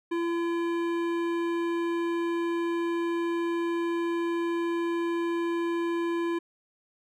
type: tone with hard clipping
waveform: sine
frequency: 339.2 Hz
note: E4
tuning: 50 cents sharp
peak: -28 dBFS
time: 0.11-6.39 s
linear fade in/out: 10 ms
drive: 14 dB
effects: none